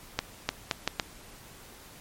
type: accelerating click train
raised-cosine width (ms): 0.2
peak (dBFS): -8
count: 5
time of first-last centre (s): 0.19-0.998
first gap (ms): 300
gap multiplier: 0.74
effects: pink hiss -50 dBFS RMS until 2 s + MP3 64 kbps